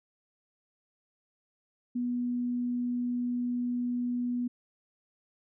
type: tone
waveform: sine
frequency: 244.3 Hz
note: B3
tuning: 19 cents flat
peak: -28 dBFS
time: 1.95-4.48 s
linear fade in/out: 10 ms
effects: none